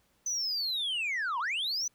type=linear two-way sweep; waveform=sine; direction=down then up; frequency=6120 to 911 to 6120 Hz; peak=-27 dBFS; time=0.26-1.88 s; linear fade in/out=5 ms; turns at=1.39 s; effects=tanh soft clip ceiling -28 dBFS + pink hiss -70 dBFS RMS until 1.94 s